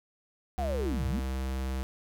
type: tone with pitch glide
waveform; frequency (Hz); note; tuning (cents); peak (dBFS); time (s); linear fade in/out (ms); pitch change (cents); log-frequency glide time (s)
square; 68.8 to 65.66; C#2 to C2; -12 to +7; -31; 0.58-1.83; 0; -81; 0.85-0.92
type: linear two-way sweep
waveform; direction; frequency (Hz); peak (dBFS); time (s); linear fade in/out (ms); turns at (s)
sine; down then up; 754 to 81 to 269.2; -31; 0.58-1.2; 10; 1.06
effects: none